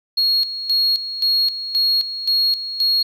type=tone with tremolo; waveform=sine; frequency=4300 Hz; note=C8; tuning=47 cents sharp; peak=-12 dBFS; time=0.17-3.03 s; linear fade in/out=10 ms; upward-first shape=square; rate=1.9 Hz; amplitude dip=75%; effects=tanh soft clip ceiling -12 dBFS + 9-bit